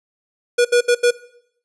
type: tone bursts at uneven times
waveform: square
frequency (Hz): 483.7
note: B4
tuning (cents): -36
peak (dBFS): -12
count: 4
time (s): 0.58-0.65 / 0.72-0.81 / 0.88-0.95 / 1.03-1.11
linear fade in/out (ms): 10
effects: noise-tail reverb RT60 0.7 s tail -19 dB re dry + resampled to 24000 Hz